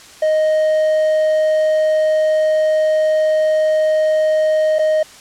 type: tone with dropouts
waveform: triangle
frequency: 622.3 Hz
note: D#5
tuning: in tune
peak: -10 dBFS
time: 0.22-5.03 s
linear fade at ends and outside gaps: 5 ms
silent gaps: 4.786-4.792 s
effects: white hiss -40 dBFS RMS until 5.2 s + low-pass 8000 Hz 12 dB/octave